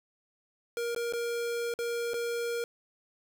square tone with dropouts, 470.9 Hz, A#4, 18 cents sharp, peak -31 dBFS, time 0.77-2.64 s, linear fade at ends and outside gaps 1 ms, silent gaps 0.948-0.962 / 1.125-1.135 / 1.739-1.789 / 2.135-2.141 s, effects 11-bit

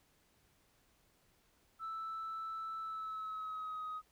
sine tone with pitch glide, 1318.5 to 1257.5 Hz, E6 to D#6, 0 to +18 cents, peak -38 dBFS, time 1.79-4.02 s, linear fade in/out 50 ms, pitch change -82 cents, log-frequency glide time 2.8-3.84 s, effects tanh soft clip ceiling -37 dBFS + pink hiss -72 dBFS RMS until 4.11 s

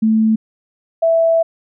sine tone pair in turn, 220 / 659.3 Hz, A3 / E5, 0 / 0 cents, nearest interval octave + perfect fifth, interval 1900 cents, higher second, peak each -10 dBFS, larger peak neither, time 0.02-0.36 / 1.02-1.43 s, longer second, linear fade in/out 10 ms, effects none

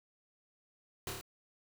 pink noise with echo, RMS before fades -39 dBFS, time 1.07-1.1 s, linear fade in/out 2 ms, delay 28 ms, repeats 4, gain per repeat -2 dB, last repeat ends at 1.212 s, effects none

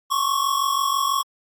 square tone pair together, 1082 / 1128.1 Hz, C#6 / C#6, -42 / +30 cents, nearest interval minor second, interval 72 cents, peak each -23 dBFS, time 0.1-1.23 s, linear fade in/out 20 ms, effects AAC 64 kbps

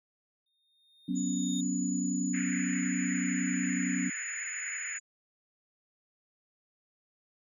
triangle tone with exponential growth, 3676 Hz, A#7, 25 cents flat, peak -37 dBFS, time 0.46-1.61 s, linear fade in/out 5 ms, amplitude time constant 250 ms
sine chord, F# suspended fourth, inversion none, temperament just, 185 / 246.7 / 277.5 Hz, F#3 / B3 / C#4, 0 / -2 / +2 cents, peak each -33 dBFS, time 1.08-4.1 s, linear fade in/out 10 ms
sine tone, 6910 Hz, A8, 32 cents flat, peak -37 dBFS, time 1.15-5 s, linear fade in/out 20 ms
pink band-pass noise, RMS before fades -40 dBFS, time 2.33-4.99 s, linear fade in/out 20 ms, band 1700 to 2300 Hz, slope 48 dB/octave
effects none

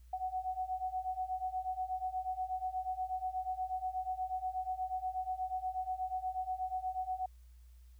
sine beating tone pair, 740 / 748.3 Hz, F#5 / F#5, 0 / +19 cents, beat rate 8.3 Hz, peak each -39 / -37 dBFS, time 0.13-7.26 s, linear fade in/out 5 ms, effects added 60 Hz sine -54 dBFS peak until 7.99 s + white hiss -74 dBFS RMS until 7.99 s

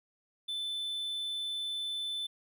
triangle tone, 3520 Hz, A7, in tune, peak -32 dBFS, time 0.48-2.27 s, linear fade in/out 10 ms, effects none

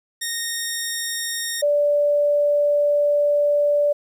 10% pulse / sine tone pair in turn, 1852 / 583.3 Hz, A#6 / D5, -12 / -12 cents, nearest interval octave + minor sixth, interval 2000 cents, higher first, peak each -15 dBFS, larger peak neither, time 0.21-1.62 / 1.62-3.93 s, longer second, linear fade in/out 10 ms, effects 9-bit

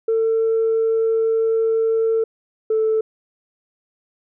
sine tone pair in turn, 449 / 439.5 Hz, A4 / A4, +35 / -2 cents, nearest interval unison, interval 37 cents, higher first, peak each -14 dBFS, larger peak neither, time 0.08-2.24 / 2.7-3.01 s, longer first, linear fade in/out 5 ms, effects tanh soft clip ceiling -12 dBFS

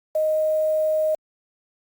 sine tone with quantisation, 622.3 Hz, D#5, in tune, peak -18 dBFS, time 0.15-1.15 s, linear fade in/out 5 ms, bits 7, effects Opus 48 kbps

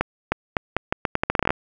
accelerating click train, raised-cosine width 0.5 ms, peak -4 dBFS, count 16, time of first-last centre 0.01-1.505 s, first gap 310 ms, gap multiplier 0.8, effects none

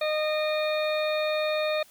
harmonic tone with a mistuned harmonic, 614 Hz, D#5, 23 cents flat, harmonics 1 / 2 / 3 / 4 / 6 / 7, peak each -25 / -35 / -38 / -34 / -36 / -41 dBFS, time 0.01-1.83 s, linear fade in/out 5 ms, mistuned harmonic 4, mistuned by -19 cents, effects white hiss -56 dBFS RMS until 1.9 s

